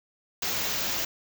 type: band-stop noise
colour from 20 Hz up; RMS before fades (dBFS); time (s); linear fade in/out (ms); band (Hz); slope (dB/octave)
white; -29; 0.42-1.05; 5; 7300 to 14000; 96
effects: none